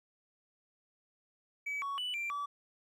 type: tone with pitch steps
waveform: triangle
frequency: 2285 / 1117 / 2972 / 2361 / 1150 Hz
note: D7 / C#6 / F#7 / D7 / D6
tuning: -48 / +13 / +7 / +9 / -37 cents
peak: -32 dBFS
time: 1.66-2.46 s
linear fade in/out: 10 ms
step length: 160 ms
effects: tanh soft clip ceiling -29 dBFS